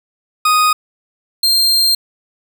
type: tone pair in turn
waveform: 40% pulse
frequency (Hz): 1244.5 / 4186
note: D#6 / C8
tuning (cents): 0 / 0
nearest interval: octave + major sixth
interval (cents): 2100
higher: second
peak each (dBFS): -9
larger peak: neither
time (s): 0.45-0.73 / 1.43-1.95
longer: second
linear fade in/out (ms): 5
effects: none